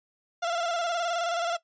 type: tone with vibrato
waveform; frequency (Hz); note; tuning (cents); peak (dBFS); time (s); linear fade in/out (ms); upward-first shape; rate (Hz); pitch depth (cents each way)
30% pulse; 684; F5; -36; -24; 0.42-1.57; 10; square; 19; 44
effects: noise-tail reverb RT60 0.1 s tail -17 dB re dry + resampled to 16000 Hz